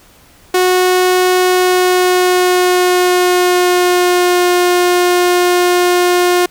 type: tone with pitch glide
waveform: sawtooth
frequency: 365.9 to 356.5 Hz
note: F#4 to F4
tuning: -19 to +36 cents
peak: -5 dBFS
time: 0.54-6.46 s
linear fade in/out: 5 ms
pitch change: -45 cents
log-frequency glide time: 1.36-4.52 s
effects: pink hiss -45 dBFS RMS until 6.5 s